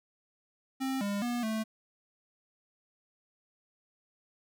square tone with pitch steps, 265.2 / 202 / 241.3 / 219.7 Hz, C4 / G#3 / B3 / A3, +23 / -48 / -40 / -2 cents, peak -31 dBFS, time 0.8-1.64 s, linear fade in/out 20 ms, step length 210 ms, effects none

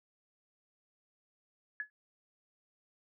sine tone with exponential decay, 1700 Hz, G#6, 40 cents sharp, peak -31 dBFS, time 1.8-1.9 s, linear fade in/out 1 ms, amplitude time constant 20 ms, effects none

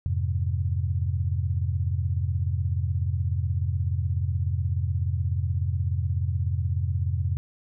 sine chord, F minor, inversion none, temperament equal, 87.31 / 103.83 / 130.81 Hz, F2 / Ab2 / C3, 0 / 0 / 0 cents, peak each -25 / -29 / -30 dBFS, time 0.06-7.37 s, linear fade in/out 0 ms, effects none

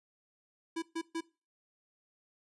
square tone bursts, 329.6 Hz, E4, in tune, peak -34 dBFS, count 3, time 0.76-1.209 s, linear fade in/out 10 ms, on 63 ms, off 130 ms, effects noise-tail reverb RT60 0.3 s tail -20 dB re dry + resampled to 24000 Hz

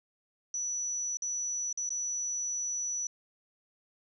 sine tone with dropouts, 5920 Hz, F#8, in tune, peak -31 dBFS, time 0.54-3.07 s, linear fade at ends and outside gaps 2 ms, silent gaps 1.171-1.221 / 1.728-1.774 / 1.892-1.904 s, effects none

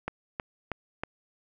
click train, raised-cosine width 0.5 ms, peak -16 dBFS, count 4, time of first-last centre 0.08-1.035 s, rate 3.14 Hz, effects none

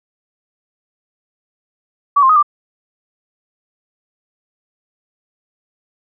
sine tone with pitch steps, 1141 / 1056 / 1252 / 1182 Hz, C#6 / C6 / D#6 / D6, +50 / +16 / +10 / +11 cents, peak -7 dBFS, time 2.16-2.428 s, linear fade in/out 10 ms, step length 67 ms, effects none

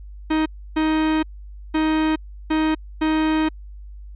45% pulse tone bursts at uneven times, 313.3 Hz, D#4, 12 cents sharp, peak -17 dBFS, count 5, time 0.3-0.46 / 0.76-1.23 / 1.74-2.16 / 2.5-2.75 / 3.01-3.49 s, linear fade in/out 10 ms, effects added 50 Hz sine -35 dBFS peak until 4.15 s + resampled to 8000 Hz

